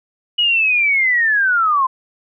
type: linear sweep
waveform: sine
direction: down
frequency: 2928 to 1018 Hz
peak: -12 dBFS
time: 0.38-1.87 s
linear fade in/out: 10 ms
effects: none